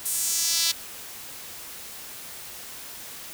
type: tone with high-pass filter sweep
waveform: sawtooth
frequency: 333.5 Hz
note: E4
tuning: 20 cents sharp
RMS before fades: -25 dBFS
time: 0.05-0.72 s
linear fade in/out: 10 ms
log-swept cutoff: 9700 to 4100 Hz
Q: 1.8
effects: white hiss -40 dBFS RMS until 3.33 s